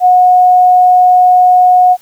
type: tone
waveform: sine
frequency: 728 Hz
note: F#5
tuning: 28 cents flat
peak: -3 dBFS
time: 0-1.97 s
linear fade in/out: 50 ms
effects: white hiss -45 dBFS RMS until 2.01 s